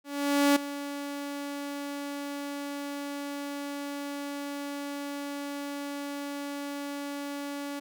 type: tone with ADSR envelope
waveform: sawtooth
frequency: 284.6 Hz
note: C#4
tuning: 46 cents sharp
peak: -15 dBFS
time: 0.04-7.8 s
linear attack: 520 ms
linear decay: 7 ms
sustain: -15 dB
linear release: 13 ms
effects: none